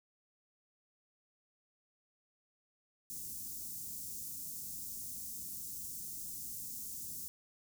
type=band-stop noise; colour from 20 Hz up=white; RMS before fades=-44 dBFS; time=3.1-7.28 s; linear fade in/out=0 ms; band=270 to 6100 Hz; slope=24 dB/octave; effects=none